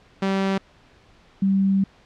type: tone pair in turn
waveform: sawtooth / sine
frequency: 193.7 / 194.39 Hz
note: G3 / G3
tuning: -20 / -14 cents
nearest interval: unison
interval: 6 cents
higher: second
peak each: -16 dBFS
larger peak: neither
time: 0.22-0.58 / 1.42-1.84 s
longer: second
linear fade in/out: 5 ms
effects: pink hiss -54 dBFS RMS until 2.05 s + low-pass 4000 Hz 12 dB/octave